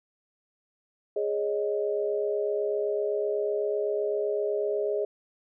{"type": "chord", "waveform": "sine", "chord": "Ab suspended fourth", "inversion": "none", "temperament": "equal", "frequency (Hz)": [415.3, 554.4, 622.3], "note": ["Ab4", "Db5", "Eb5"], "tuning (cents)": [0, 0, 0], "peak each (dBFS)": [-27, -33, -31], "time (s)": [1.16, 5.05], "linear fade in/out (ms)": 5, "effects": []}